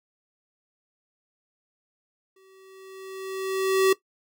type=tone with exponential growth; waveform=square; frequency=382.4 Hz; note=G4; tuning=43 cents flat; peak=-16 dBFS; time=2.36-3.93 s; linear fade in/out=5 ms; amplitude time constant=340 ms; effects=noise-tail reverb RT60 0.1 s tail -17 dB re dry